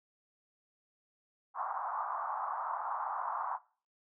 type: band-pass noise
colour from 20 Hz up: white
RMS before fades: -37 dBFS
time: 1.54-3.59 s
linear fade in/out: 50 ms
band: 750 to 1200 Hz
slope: 48 dB/octave
effects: noise-tail reverb RT60 0.4 s tail -20 dB re dry